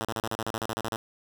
5% pulse tone bursts, 112.1 Hz, A2, 33 cents sharp, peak -18 dBFS, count 13, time 0.01-0.96 s, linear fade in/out 0 ms, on 38 ms, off 38 ms, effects none

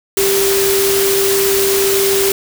sine tone in noise, 392.7 Hz, G4, 3 cents sharp, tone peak -13 dBFS, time 0.17-2.32 s, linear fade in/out 2 ms, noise white, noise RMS -17 dBFS, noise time 0.17-2.32 s, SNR +1 dB, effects none

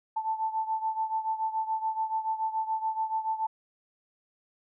sine beating tone pair, 880 / 887 Hz, A5 / A5, 0 / +14 cents, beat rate 7 Hz, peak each -29 / -33 dBFS, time 0.16-3.47 s, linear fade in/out 10 ms, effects none

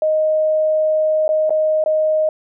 sine tone with dropouts, 622.3 Hz, D#5, in tune, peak -13 dBFS, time 0.02-2.29 s, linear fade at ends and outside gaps 2 ms, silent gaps 1.28-1.29 / 1.495-1.505 / 1.84-1.86 s, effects none

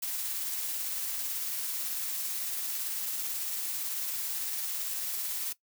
blue noise with tremolo, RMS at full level -33 dBFS, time 0.02-5.53 s, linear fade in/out 10 ms, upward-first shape triangle, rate 18 Hz, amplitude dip 25%, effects noise-tail reverb RT60 0.1 s tail -17 dB re dry

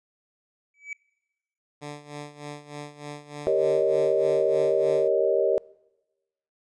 triangle tone with exponential growth, 2289 Hz, D7, 45 cents flat, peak -27 dBFS, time 0.74-0.93 s, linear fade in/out 2 ms, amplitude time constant 40 ms
10% pulse tone with tremolo, 146.83 Hz, D3, in tune, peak -26 dBFS, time 1.81-5.09 s, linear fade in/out 20 ms, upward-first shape sine, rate 3.3 Hz, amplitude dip 80%
sine chord, Eb dominant seventh, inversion first, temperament equal, 392 / 466.2 / 554.4 / 622.3 Hz, G4 / Bb4 / Db5 / Eb5, 0 / 0 / 0 / 0 cents, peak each -25 dBFS, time 3.47-5.58 s, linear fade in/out 0 ms
effects noise-tail reverb RT60 1.0 s tail -24 dB re dry + resampled to 22050 Hz

